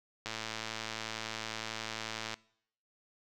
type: click train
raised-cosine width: 0.2 ms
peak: -20 dBFS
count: 232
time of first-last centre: 0.26-2.341 s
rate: 111 Hz
effects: noise-tail reverb RT60 0.7 s tail -23 dB re dry